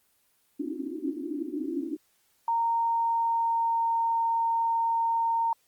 white band-pass noise, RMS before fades -33 dBFS, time 0.59-1.97 s, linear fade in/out 10 ms, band 260 to 350 Hz, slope 96 dB/octave
sine tone with pitch glide, 924 to 918.1 Hz, A#5 to A#5, -16 to -27 cents, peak -23 dBFS, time 2.48-5.53 s, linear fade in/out 2 ms, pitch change -11 cents, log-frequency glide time 2.72-4.15 s
effects white hiss -68 dBFS RMS until 5.67 s + Opus 24 kbps

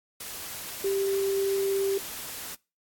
sine tone in noise, 392 Hz, G4, in tune, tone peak -24 dBFS, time 0.84-1.98 s, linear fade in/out 5 ms, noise white, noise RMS -38 dBFS, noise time 0.2-2.55 s, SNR +11 dB, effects noise-tail reverb RT60 0.3 s tail -24 dB re dry + AAC 64 kbps

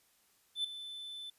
triangle tone with ADSR envelope, 3520 Hz, A7, in tune, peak -28 dBFS, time 0.55-1.3 s, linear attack 93 ms, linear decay 4 ms, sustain -13 dB, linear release 4 ms, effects white hiss -70 dBFS RMS until 1.38 s + resampled to 32000 Hz

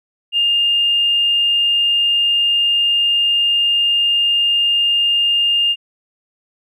triangle tone with tanh clipping, 2816 Hz, F7, 14 cents sharp, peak -12 dBFS, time 0.32-5.76 s, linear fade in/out 50 ms, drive 3 dB, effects none

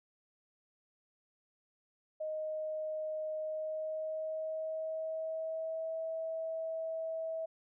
sine tone with pitch glide, 622.3 to 647.6 Hz, D#5 to E5, 0 to -31 cents, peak -35 dBFS, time 2.2-7.46 s, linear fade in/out 10 ms, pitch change +69 cents, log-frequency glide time 3.37-5.98 s, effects none

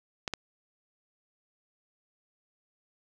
clicks, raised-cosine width 0.2 ms, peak -14 dBFS, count 2, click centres 0.278 / 0.337 s, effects none

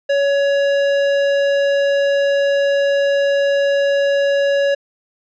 sine tone with tanh clipping, 561 Hz, C#5, 21 cents sharp, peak -15 dBFS, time 0.09-4.75 s, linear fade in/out 10 ms, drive 15 dB, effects resampled to 16000 Hz

